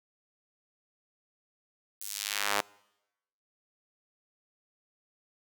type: tone with high-pass filter sweep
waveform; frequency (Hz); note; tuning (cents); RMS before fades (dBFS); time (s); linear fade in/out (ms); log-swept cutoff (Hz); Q
sawtooth; 102.2; G#2; -27; -33; 2.01-2.61; 0; 9900 to 700; 0.85
effects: noise-tail reverb RT60 0.9 s tail -25 dB re dry